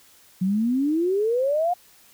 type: exponential sweep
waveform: sine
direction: up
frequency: 180 to 730 Hz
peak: -19 dBFS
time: 0.41-1.74 s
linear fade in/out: 10 ms
effects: white hiss -54 dBFS RMS until 2.13 s